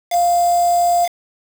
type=tone with quantisation; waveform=sine; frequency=698.5 Hz; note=F5; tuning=in tune; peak=-12 dBFS; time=0.1-1.09 s; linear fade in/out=50 ms; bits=4; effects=none